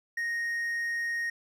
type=tone; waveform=triangle; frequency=1864.7 Hz; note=A#6; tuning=in tune; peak=-27 dBFS; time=0.17-1.3 s; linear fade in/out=5 ms; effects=none